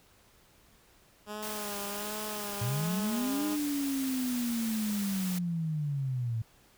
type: tone with vibrato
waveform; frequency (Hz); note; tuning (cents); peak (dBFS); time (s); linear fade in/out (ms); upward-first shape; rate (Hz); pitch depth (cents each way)
10% pulse; 207.7; G#3; 0; -29; 1.26-3.58; 50; sine; 1.3; 44
type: noise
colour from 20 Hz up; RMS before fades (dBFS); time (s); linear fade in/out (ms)
white; -40; 1.42-5.39; 10
type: linear two-way sweep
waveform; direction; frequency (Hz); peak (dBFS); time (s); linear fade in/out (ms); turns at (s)
sine; up then down; 110 to 303.4 to 110; -29; 2.61-6.42; 5; 3.47
effects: pink hiss -62 dBFS RMS until 6.77 s